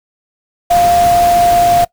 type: tone in noise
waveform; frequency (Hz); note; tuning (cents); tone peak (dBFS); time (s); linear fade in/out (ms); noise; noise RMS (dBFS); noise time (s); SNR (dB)
sine; 698.5; F5; 0; -7; 0.7-1.85; 10; pink; -21; 0.7-1.85; +11
effects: noise-tail reverb RT60 0.1 s tail -21 dB re dry